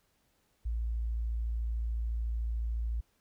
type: tone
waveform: sine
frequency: 56.9 Hz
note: A#1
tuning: 41 cents flat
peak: -30 dBFS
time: 0.65-3.01 s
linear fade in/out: 10 ms
effects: pink hiss -73 dBFS RMS until 3.2 s